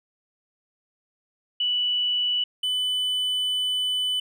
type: tone pair in turn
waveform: sine / triangle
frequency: 2960 / 3000 Hz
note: F#7 / F#7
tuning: 0 / +23 cents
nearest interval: unison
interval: 23 cents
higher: second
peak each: -21 dBFS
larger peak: neither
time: 1.6-2.44 / 2.63-4.2 s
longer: second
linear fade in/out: 5 ms
effects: none